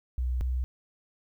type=tone pair in turn; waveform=sine; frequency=62.5 / 63.26 Hz; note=B1 / B1; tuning=+21 / +42 cents; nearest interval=unison; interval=21 cents; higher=second; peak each=-25 dBFS; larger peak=neither; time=0.18-0.41 / 0.41-0.64 s; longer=neither; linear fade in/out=0 ms; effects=tanh soft clip ceiling -21 dBFS + 11-bit